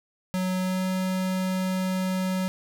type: tone with pitch glide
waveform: square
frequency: 185 to 186.5 Hz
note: F#3 to F#3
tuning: 0 to +14 cents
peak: -25 dBFS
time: 0.34-2.48 s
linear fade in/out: 0 ms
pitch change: +14 cents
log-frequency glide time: 0.59-0.87 s
effects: none